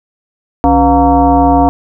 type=tone with frequency modulation; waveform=sine; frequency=493.9 Hz; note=B4; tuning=in tune; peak=-5 dBFS; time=0.64-1.69 s; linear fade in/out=0 ms; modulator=215 Hz; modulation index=2; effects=none